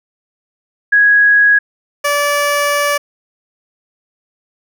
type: tone pair in turn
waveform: sine / 15% pulse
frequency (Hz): 1661.2 / 578.7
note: G#6 / D5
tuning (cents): 0 / -26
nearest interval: octave + tritone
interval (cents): 1826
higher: first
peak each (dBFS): -6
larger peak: neither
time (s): 0.92-1.59 / 2.04-2.98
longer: second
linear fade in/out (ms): 10
effects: none